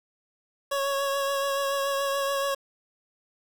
25% pulse tone with vibrato, 554.4 Hz, C#5, in tune, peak -21 dBFS, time 0.71-2.55 s, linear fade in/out 10 ms, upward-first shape triangle, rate 7 Hz, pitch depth 23 cents each way, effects 8-bit

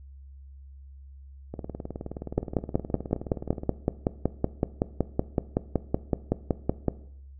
two click trains, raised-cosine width 2 ms, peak -21 / -9 dBFS, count 41 / 25, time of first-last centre 1.54-3.634 / 2.38-6.883 s, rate 19.1 / 5.33 Hz, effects noise-tail reverb RT60 0.7 s tail -17 dB re dry + added 68 Hz sine -44 dBFS peak until 7.39 s

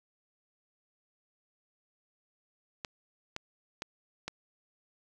clicks, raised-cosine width 0.2 ms, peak -19 dBFS, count 4, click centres 2.848 / 3.364 / 3.821 / 4.28 s, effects none

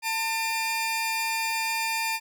sawtooth tone pair together, 899 / 2400 Hz, A5 / D7, +37 / +37 cents, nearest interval octave + perfect fourth, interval 1700 cents, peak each -25 dBFS, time 0.02-2.2 s, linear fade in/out 50 ms, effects none

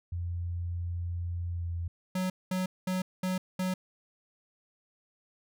sine tone with pitch glide, 86.8 to 85.36 Hz, F2 to F2, -10 to -39 cents, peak -31 dBFS, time 0.12-1.88 s, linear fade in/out 5 ms, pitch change -29 cents, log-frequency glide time 1.52-1.66 s
square tone bursts, 185 Hz, F#3, in tune, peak -29 dBFS, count 5, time 2.15-3.74 s, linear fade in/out 5 ms, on 150 ms, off 210 ms
effects none

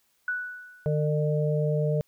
sine tone with exponential decay, 1480 Hz, F#6, in tune, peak -24 dBFS, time 0.28-1.07 s, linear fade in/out 2 ms, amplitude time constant 170 ms
harmonic tone, 150.8 Hz, D3, 46 cents sharp, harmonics 1 / 3 / 4, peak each -24 / -29 / -30 dBFS, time 0.86-2.01 s, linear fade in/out 0 ms
effects white hiss -69 dBFS RMS until 2.07 s

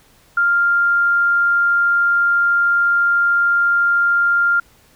sine tone, 1396.9 Hz, F6, in tune, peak -12 dBFS, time 0.37-4.6 s, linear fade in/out 5 ms, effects pink hiss -52 dBFS RMS until 4.95 s

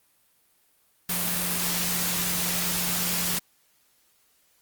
sine tone in noise, 176.3 Hz, F3, 17 cents sharp, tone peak -34 dBFS, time 1.09-3.39 s, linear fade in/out 5 ms, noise white, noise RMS -27 dBFS, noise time 1.09-3.39 s, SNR -10 dB, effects white hiss -65 dBFS RMS until 4.61 s + Opus 32 kbps

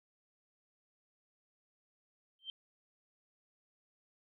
sine tone with exponential growth, 3136 Hz, G7, in tune, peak -36 dBFS, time 2.39-2.5 s, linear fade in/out 1 ms, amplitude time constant 22 ms, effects none

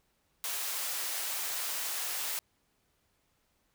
white high-pass noise, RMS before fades -35 dBFS, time 0.44-2.39 s, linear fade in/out 0 ms, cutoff 570 Hz, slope 12 dB/octave, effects pink hiss -74 dBFS RMS until 3.74 s

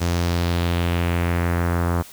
sawtooth tone with low-pass filter sweep, 86.3 Hz, F2, 20 cents flat, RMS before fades -21 dBFS, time 0-2.03 s, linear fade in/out 20 ms, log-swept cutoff 6700 to 1200 Hz, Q 1.8, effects white hiss -43 dBFS RMS until 2.12 s

